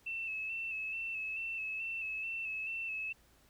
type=tone with vibrato; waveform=sine; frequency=2637 Hz; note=E7; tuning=in tune; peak=-36 dBFS; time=0.06-3.13 s; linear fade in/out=10 ms; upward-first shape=square; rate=2.3 Hz; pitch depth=30 cents each way; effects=added 56 Hz sine -69 dBFS peak until 3.49 s + pink hiss -67 dBFS RMS until 3.49 s